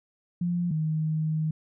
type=tone pair in turn; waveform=sine; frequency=174.6 / 156.56 Hz; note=F3 / D#3; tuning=0 / +11 cents; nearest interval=major second; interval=189 cents; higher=first; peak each=-24 dBFS; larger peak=neither; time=0.41-0.71 / 0.71-1.51 s; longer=second; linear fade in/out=5 ms; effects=none